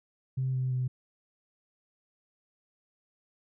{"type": "tone with pitch steps", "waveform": "sine", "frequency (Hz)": [130.81, 129.01, 127.23], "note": ["C3", "C3", "C3"], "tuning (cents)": [0, -24, -48], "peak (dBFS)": -26, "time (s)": [0.37, 0.88], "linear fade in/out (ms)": 10, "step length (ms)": 170, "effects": ["tanh soft clip ceiling -22 dBFS"]}